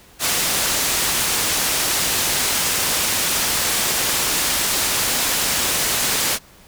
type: low-pass noise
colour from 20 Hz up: white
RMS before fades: -20 dBFS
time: 0.19-6.39 s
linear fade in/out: 50 ms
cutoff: 11000 Hz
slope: 12 dB/octave
effects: pink hiss -48 dBFS RMS until 6.67 s